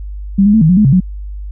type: tone with pitch steps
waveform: sine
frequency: 196.5 / 206.2 / 221.1 / 158 / 181.8 / 211.4 / 134.6 / 183.8 Hz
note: G3 / G#3 / A3 / D#3 / F#3 / G#3 / C3 / F#3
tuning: +4 / -12 / +9 / +27 / -30 / +31 / +49 / -11 cents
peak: -5 dBFS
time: 0.38-1.004 s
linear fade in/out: 10 ms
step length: 78 ms
effects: added 50 Hz sine -22 dBFS peak until 1.51 s